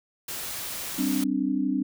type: noise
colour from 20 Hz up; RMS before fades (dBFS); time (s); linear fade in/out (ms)
white; -34; 0.28-1.24; 5
type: chord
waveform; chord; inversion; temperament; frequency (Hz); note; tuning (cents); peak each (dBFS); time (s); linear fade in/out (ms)
sine; G suspended fourth; none; equal; 196 / 261.6 / 293.7; G3 / C4 / D4; 0 / 0 / 0; -30 / -26 / -27; 0.98-1.83; 10
effects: none